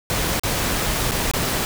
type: noise with dropouts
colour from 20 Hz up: pink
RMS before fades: -22 dBFS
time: 0.1-1.65 s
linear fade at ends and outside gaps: 0 ms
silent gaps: 0.396-0.435 / 1.111-1.118 / 1.313-1.336 s
effects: none